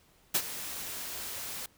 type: noise with ADSR envelope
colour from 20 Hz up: white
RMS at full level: -25 dBFS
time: 0.34-1.66 s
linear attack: 12 ms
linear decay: 60 ms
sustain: -14 dB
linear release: 3 ms
effects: pink hiss -64 dBFS RMS until 1.77 s